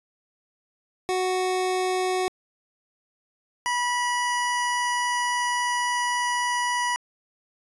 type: tone pair in turn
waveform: 25% pulse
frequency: 370 / 974.7 Hz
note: F#4 / B5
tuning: 0 / -23 cents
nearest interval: octave + perfect fourth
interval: 1677 cents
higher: second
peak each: -19 dBFS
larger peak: neither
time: 1.09-2.28 / 3.66-6.96 s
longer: second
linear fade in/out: 0 ms
effects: resampled to 24000 Hz